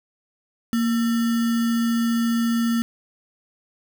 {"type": "tone with sample-and-hold", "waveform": "sine", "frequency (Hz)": 232.3, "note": "A#3", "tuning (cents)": -6, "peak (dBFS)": -18, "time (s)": [0.73, 2.82], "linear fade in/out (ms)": 0, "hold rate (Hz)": 1575, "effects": []}